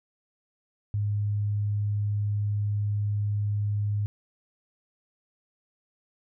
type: tone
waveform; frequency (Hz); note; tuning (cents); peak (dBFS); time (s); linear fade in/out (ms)
sine; 103.4; G#2; -7; -24; 0.94-4.06; 0
effects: none